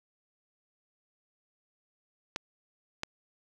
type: clicks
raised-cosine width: 0.2 ms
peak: -15 dBFS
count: 2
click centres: 2.361 / 3.034 s
effects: none